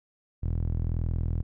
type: tone with band-pass filter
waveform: sawtooth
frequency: 41.2 Hz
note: E1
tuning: in tune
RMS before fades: -28 dBFS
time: 0.42-1.43 s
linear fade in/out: 20 ms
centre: 91 Hz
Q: 1.3
effects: none